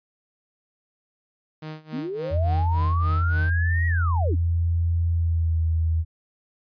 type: tone with tremolo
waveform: sawtooth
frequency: 155.56 Hz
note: D#3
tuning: in tune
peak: -28 dBFS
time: 1.62-3.5 s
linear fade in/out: 5 ms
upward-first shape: sine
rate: 3.5 Hz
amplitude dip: 90%
type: linear two-way sweep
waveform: sine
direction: up then down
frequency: 220 to 1923 to 220 Hz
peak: -27 dBFS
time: 1.92-4.36 s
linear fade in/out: 20 ms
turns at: 3.87 s
type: tone with pitch glide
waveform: sine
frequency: 84.5 to 81.29 Hz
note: E2 to E2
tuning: +43 to -24 cents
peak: -19 dBFS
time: 2.3-6.05 s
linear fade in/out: 50 ms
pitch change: -67 cents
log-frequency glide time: 5.1-5.61 s
effects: resampled to 11025 Hz